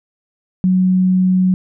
sine tone, 185 Hz, F#3, in tune, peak -10 dBFS, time 0.64-1.54 s, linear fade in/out 0 ms, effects none

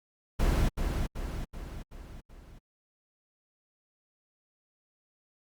brown noise with echo, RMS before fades -25 dBFS, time 0.39-0.69 s, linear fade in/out 10 ms, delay 380 ms, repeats 5, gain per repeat -5 dB, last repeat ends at 2.59 s, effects Opus 48 kbps

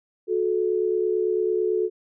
sine tone pair together, 364.6 / 433.6 Hz, F#4 / A4, -25 / -25 cents, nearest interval minor third, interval 300 cents, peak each -23 dBFS, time 0.27-1.9 s, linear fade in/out 50 ms, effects none

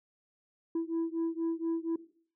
sine beating tone pair, 328.5 / 332.7 Hz, E4 / E4, -6 / +16 cents, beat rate 4.2 Hz, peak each -31 dBFS, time 0.75-1.96 s, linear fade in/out 5 ms, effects noise-tail reverb RT60 0.5 s tail -18 dB re dry + tanh soft clip ceiling -27 dBFS

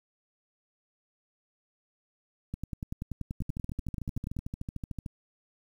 two click trains, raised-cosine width 5 ms, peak -22 / -23 dBFS, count 20 / 23, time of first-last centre 2.54-4.367 / 3.42-5.062 s, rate 10.4 / 13.4 Hz, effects 9-bit

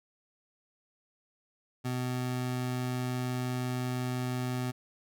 25% pulse tone, 125.8 Hz, B2, 32 cents sharp, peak -27 dBFS, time 1.84-4.72 s, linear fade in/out 20 ms, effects none

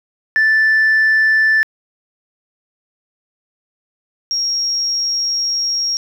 sine tone pair in turn, 1760 / 5588 Hz, A6 / F8, 0 / 0 cents, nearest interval octave + minor sixth, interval 2000 cents, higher second, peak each -8 / -15 dBFS, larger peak first, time 0.36-1.63 / 4.31-5.97 s, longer second, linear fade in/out 0 ms, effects tanh soft clip ceiling -8 dBFS + 8-bit

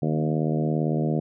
harmonic tone with a mistuned harmonic, 77.78 Hz, D#2, in tune, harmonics 2 / 3 / 4 / 5 / 6 / 7 / 8 / 9, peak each -24 / -28 / -30 / -32 / -34 / -35 / -36 / -37 dBFS, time 0.02-1.2 s, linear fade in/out 5 ms, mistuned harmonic 2, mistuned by -28 cents, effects none

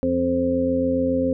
harmonic tone, 87.31 Hz, F2, in tune, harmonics 1 / 2 / 3 / 5 / 6, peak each -32 / -33 / -21 / -30 / -22 dBFS, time 0.03-1.33 s, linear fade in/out 0 ms, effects none

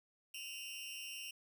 sawtooth tone with amplitude modulation, 2781 Hz, F7, 8 cents flat, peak -37 dBFS, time 0.34-1.31 s, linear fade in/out 5 ms, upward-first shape sine, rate 238 Hz, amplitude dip 95%, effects 11-bit

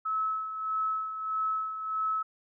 sine tone with tremolo, 1296 Hz, E6, 30 cents flat, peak -26 dBFS, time 0.05-2.23 s, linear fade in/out 10 ms, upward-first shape sine, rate 1.6 Hz, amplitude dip 60%, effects none

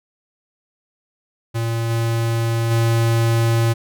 square tone with level steps, 115.1 Hz, A#2, 22 cents flat, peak -20 / -18 / -15 dBFS, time 1.54-3.74 s, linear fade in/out 20 ms, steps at 1.89 / 2.7 s, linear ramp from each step 20 ms, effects none

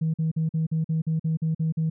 sine tone bursts, 160 Hz, D#3, 49 cents sharp, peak -20 dBFS, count 11, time 0.01-1.9 s, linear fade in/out 10 ms, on 130 ms, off 46 ms, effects tanh soft clip ceiling -18 dBFS

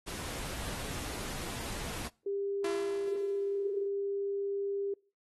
pink noise, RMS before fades -40 dBFS, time 0.06-2.09 s, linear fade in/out 20 ms
sine tone, 398.8 Hz, G4, 30 cents sharp, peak -31 dBFS, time 2.26-4.94 s, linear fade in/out 5 ms
sawtooth tone with exponential decay, 338.3 Hz, E4, 45 cents sharp, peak -30 dBFS, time 2.64-3.89 s, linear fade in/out 5 ms, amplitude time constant 270 ms
effects noise-tail reverb RT60 0.4 s tail -25 dB re dry + AAC 32 kbps

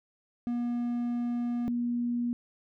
triangle / sine tone pair in turn, 240 / 240 Hz, B3 / B3, -49 / -49 cents, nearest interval unison, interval 0 cents, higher neither, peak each -26 / -27 dBFS, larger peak first, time 0.47-1.68 / 1.68-2.33 s, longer first, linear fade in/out 0 ms, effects none

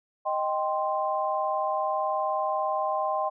sine chord, C minor, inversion first, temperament equal, 622.3 / 784 / 1046.5 Hz, Eb5 / G5 / C6, 0 / 0 / 0 cents, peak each -29 dBFS, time 0.25-3.3 s, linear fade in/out 20 ms, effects none

